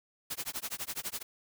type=noise with tremolo; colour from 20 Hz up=white; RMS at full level=-35 dBFS; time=0.3-1.23 s; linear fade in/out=10 ms; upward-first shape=sine; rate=12 Hz; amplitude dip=100%; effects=none